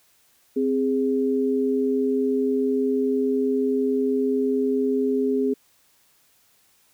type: tone pair together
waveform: sine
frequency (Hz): 261.6 / 412.3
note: C4 / G#4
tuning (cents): 0 / -13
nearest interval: minor sixth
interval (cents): 787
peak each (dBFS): -22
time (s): 0.56-5.54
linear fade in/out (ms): 10
effects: white hiss -61 dBFS RMS until 6.93 s